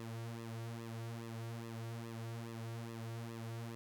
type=tone with flanger; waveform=sawtooth; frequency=115 Hz; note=A#2; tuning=23 cents flat; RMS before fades=-45 dBFS; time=0-3.75 s; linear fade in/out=0 ms; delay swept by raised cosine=1.3 to 4 ms; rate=2.4 Hz; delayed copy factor=-0.8; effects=none